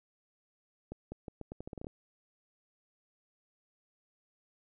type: accelerating click train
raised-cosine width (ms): 2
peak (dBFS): -28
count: 12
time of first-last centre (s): 0.92-1.869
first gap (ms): 200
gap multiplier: 0.81
effects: none